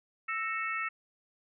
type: harmonic tone with a mistuned harmonic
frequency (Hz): 440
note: A4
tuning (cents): 0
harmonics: 3 / 4 / 5 / 6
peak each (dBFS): -35 / -37 / -37 / -39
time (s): 0.28-0.89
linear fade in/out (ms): 10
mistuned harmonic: 4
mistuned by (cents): +91
effects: none